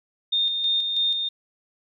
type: tone with tremolo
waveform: sine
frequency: 3649 Hz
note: A#7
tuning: 38 cents flat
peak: -19 dBFS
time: 0.32-1.29 s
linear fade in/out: 10 ms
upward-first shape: square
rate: 3.1 Hz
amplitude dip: 40%
effects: none